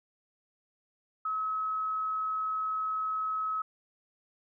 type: tone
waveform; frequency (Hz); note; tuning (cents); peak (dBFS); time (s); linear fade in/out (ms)
sine; 1284; E6; -46; -29; 1.25-3.62; 5
effects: none